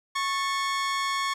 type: tone pair together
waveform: sawtooth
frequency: 1100 / 1768 Hz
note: C#6 / A6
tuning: -14 / +8 cents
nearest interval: minor sixth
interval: 822 cents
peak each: -22 / -31 dBFS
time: 0.15-1.34 s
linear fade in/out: 10 ms
effects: low-pass 8000 Hz 12 dB/octave + 10-bit